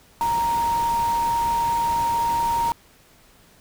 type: tone in noise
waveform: sine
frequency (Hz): 932.3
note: A#5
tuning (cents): 0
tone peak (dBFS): -19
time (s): 0.21-2.72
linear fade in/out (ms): 0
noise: pink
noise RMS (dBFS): -34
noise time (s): 0.21-2.72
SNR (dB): +12
effects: pink hiss -54 dBFS RMS until 3.6 s